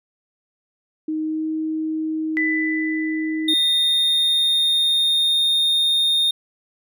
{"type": "tone with pitch glide", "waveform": "sine", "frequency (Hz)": [312.1, 315], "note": ["D#4", "D#4"], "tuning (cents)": [5, 21], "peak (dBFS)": -21, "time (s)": [1.08, 3.54], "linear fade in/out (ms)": 5, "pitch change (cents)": 16, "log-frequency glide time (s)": [1.22, 1.47]}
{"type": "tone with exponential decay", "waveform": "sine", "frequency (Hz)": 1993, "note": "B6", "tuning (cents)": 15, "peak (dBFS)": -18, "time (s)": [2.37, 5.32], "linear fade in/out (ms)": 0, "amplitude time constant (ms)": 640}
{"type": "tone", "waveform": "triangle", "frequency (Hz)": 3671, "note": "A#7", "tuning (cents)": -27, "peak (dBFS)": -14, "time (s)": [3.48, 6.31], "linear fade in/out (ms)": 5}
{"effects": []}